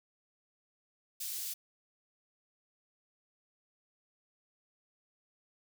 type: high-pass noise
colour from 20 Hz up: white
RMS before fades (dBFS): -39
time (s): 1.2-1.54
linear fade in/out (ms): 10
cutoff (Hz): 3800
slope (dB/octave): 12
effects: none